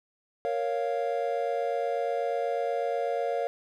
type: chord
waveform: triangle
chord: Bb minor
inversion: none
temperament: equal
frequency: 466.2 / 554.4 / 698.5 Hz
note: Bb4 / Db5 / F5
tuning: 0 / 0 / 0 cents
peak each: -29 dBFS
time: 0.45-3.47 s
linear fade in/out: 0 ms
effects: none